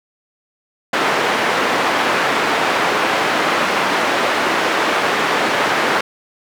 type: band-pass noise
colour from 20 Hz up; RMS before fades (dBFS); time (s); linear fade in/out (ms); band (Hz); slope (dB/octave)
white; -17; 0.93-6.01; 5; 260 to 1700; 12
effects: none